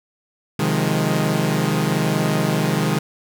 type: chord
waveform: sawtooth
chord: F minor seventh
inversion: second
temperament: equal with one note detuned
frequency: 130.81 / 155.56 / 176.54 / 207.7 Hz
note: C3 / Eb3 / F3 / Ab3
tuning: 0 / 0 / +19 / 0 cents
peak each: -21 / -17 / -21 / -19 dBFS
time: 0.59-2.99 s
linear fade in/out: 5 ms
effects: none